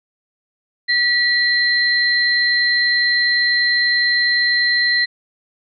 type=tone pair together; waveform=sine; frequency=1941 / 4116 Hz; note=B6 / C8; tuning=-31 / -29 cents; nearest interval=octave + minor second; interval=1302 cents; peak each=-15 / -18 dBFS; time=0.88-5.06 s; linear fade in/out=20 ms; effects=none